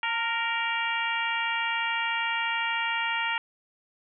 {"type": "harmonic tone with a mistuned harmonic", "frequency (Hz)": 466.2, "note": "A#4", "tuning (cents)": 0, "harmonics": [2, 3, 4, 5, 6, 7], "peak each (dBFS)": [-31, -33, -32, -32, -33, -40], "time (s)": [0.03, 3.38], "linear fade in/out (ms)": 2, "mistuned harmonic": 2, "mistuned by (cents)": -37, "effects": []}